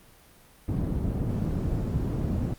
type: low-pass noise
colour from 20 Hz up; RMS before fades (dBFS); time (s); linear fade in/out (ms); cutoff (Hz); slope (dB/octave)
white; -28; 0.68-2.54; 5; 180; 12
effects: pink hiss -55 dBFS RMS until 2.58 s + Opus 32 kbps